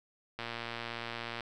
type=click train; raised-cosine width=0.3 ms; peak=-22 dBFS; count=120; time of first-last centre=0.39-1.407 s; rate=117 Hz; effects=none